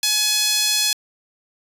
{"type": "tone with high-pass filter", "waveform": "sawtooth", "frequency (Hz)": 846, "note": "G#5", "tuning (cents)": 32, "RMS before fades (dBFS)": -19, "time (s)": [0.03, 0.93], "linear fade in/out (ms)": 2, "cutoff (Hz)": 4000, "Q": 1.5, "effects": ["resampled to 32000 Hz"]}